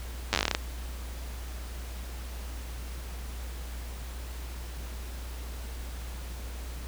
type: slowing click train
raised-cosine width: 0.2 ms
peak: -7 dBFS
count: 12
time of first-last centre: 0.33-0.549 s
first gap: 9 ms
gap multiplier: 1.15
effects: added 60 Hz sine -36 dBFS peak until 6.87 s + pink hiss -46 dBFS RMS until 6.87 s